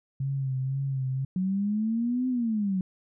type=tone with vibrato; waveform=sine; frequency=134 Hz; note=C3; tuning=42 cents sharp; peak=-26 dBFS; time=0.2-1.25 s; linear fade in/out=5 ms; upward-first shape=sine; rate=2 Hz; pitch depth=47 cents each way
type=exponential two-way sweep; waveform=sine; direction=up then down; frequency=182.3 to 258.2 to 182.3 Hz; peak=-24 dBFS; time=1.36-2.81 s; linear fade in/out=2 ms; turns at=2.28 s
effects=none